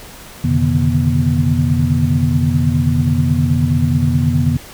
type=tone cluster; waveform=sine; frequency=89.1 / 128.1 / 143.7 / 153.1 / 240.3 Hz; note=F2 / C3 / D3 / D#3 / B3; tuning=+35 / -36 / -37 / -28 / -47 cents; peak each=-18 dBFS; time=0.44-4.57 s; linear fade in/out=5 ms; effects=pink hiss -36 dBFS RMS until 4.73 s